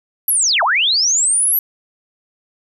sine linear two-way sweep, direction down then up, 11970 to 622.3 to 11970 Hz, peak -12 dBFS, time 0.28-1.59 s, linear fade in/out 2 ms, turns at 0.63 s, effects none

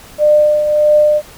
sine tone with tremolo, 600 Hz, D5, 37 cents sharp, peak -5 dBFS, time 0.18-1.22 s, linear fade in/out 50 ms, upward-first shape triangle, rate 1.6 Hz, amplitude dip 55%, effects pink hiss -38 dBFS RMS until 1.37 s

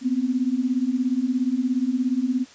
sine beating tone pair, 243.3 / 260.3 Hz, B3 / C4, -26 / -9 cents, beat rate 17 Hz, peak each -24 / -22 dBFS, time 0.01-2.46 s, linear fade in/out 50 ms, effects white hiss -48 dBFS RMS until 2.54 s + resampled to 16000 Hz

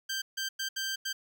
15% pulse tone bursts at uneven times, 1570 Hz, G6, 2 cents sharp, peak -25 dBFS, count 5, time 0.09-0.22 / 0.37-0.49 / 0.59-0.69 / 0.76-0.96 / 1.05-1.13 s, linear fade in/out 10 ms, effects none

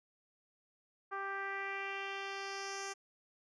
10% pulse tone with low-pass filter sweep, 392.8 Hz, G4, 4 cents sharp, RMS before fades -41 dBFS, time 1.11-2.94 s, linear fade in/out 20 ms, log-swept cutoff 1300 to 7100 Hz, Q 2.5, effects none

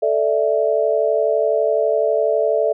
sine chord, A suspended fourth, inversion none, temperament equal, 440 / 587.3 / 659.3 Hz, A4 / D5 / E5, 0 / 0 / 0 cents, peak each -19 dBFS, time 0.02-2.73 s, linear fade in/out 10 ms, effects none

